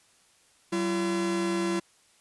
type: tone pair together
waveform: 45% pulse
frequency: 189.94 / 340 Hz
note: F#3 / F4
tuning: +46 / -46 cents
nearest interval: minor seventh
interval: 1008 cents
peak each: -31 / -27 dBFS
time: 0.72-1.8 s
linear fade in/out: 10 ms
effects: white hiss -62 dBFS RMS until 2.2 s + resampled to 24000 Hz